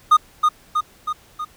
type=tone with echo; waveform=triangle; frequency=1230 Hz; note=D#6; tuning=20 cents flat; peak=-6 dBFS; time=0.11-0.17 s; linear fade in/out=10 ms; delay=320 ms; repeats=4; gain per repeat=-4 dB; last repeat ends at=1.45 s; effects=pink hiss -51 dBFS RMS until 1.56 s